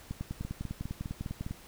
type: two click trains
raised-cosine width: 5 ms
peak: -24 / -23 dBFS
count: 6 / 15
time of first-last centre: 0.45-1.464 / 0.11-1.51 s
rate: 4.93 / 10 Hz
effects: pink hiss -53 dBFS RMS until 1.67 s